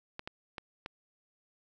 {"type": "clicks", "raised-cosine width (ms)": 0.3, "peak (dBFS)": -23, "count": 4, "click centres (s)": [0.194, 0.275, 0.582, 0.861], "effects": []}